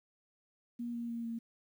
sine tone with pitch steps, 238 / 235.4 / 232.8 / 230.3 Hz, A#3 / A#3 / A#3 / A#3, +36 / +17 / -2 / -21 cents, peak -36 dBFS, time 0.79-1.39 s, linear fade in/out 10 ms, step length 150 ms, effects 11-bit

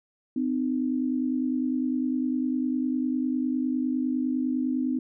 sine tone pair together, 255.3 / 305.2 Hz, C4 / D#4, -42 / -33 cents, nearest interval minor third, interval 309 cents, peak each -25 / -29 dBFS, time 0.36-4.99 s, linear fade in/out 5 ms, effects none

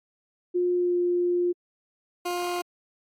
sine tone with pitch glide, 356.3 to 352.8 Hz, F4 to F4, +35 to +18 cents, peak -21 dBFS, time 0.54-1.53 s, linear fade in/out 20 ms, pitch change -17 cents, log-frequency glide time 0.74-0.96 s
20% pulse tone, 353.5 Hz, F4, 21 cents sharp, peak -22 dBFS, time 2.25-2.62 s, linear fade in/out 10 ms
effects AAC 48 kbps

